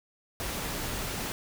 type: noise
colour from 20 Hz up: pink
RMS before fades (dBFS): -34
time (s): 0.4-1.32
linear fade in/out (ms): 0
effects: none